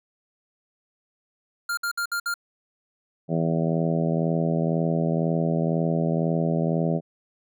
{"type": "tone bursts", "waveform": "square", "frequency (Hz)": 1400, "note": "F6", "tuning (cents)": 4, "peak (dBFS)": -25, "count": 5, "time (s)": [1.69, 2.341], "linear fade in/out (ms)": 5, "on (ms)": 83, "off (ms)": 59}
{"type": "harmonic tone", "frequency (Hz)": 82, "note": "E2", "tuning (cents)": -9, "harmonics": [2, 3, 4, 5, 6, 7, 8, 9], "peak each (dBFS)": [-23, -29, -32, -31, -35, -31, -32, -39], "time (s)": [3.28, 7.01], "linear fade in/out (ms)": 50}
{"effects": []}